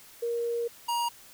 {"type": "tone pair in turn", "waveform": ["sine", "square"], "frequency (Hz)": [470.1, 945.9], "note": ["A#4", "A#5"], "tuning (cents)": [15, 25], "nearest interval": "octave", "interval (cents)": 1210, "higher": "second", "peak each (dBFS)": -27, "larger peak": "neither", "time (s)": [[0.22, 0.68], [0.88, 1.09]], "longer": "first", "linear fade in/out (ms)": 10, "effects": ["white hiss -52 dBFS RMS until 1.33 s"]}